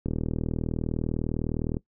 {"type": "click train", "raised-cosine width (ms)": 3, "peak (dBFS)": -15, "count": 69, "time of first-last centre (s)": [0.06, 1.769], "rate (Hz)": 39.8, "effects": ["noise-tail reverb RT60 0.1 s tail -19 dB re dry"]}